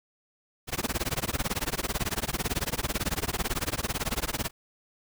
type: noise with tremolo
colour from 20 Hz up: pink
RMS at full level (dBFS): -27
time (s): 0.67-4.51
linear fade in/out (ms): 50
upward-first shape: sine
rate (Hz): 18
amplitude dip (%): 100
effects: none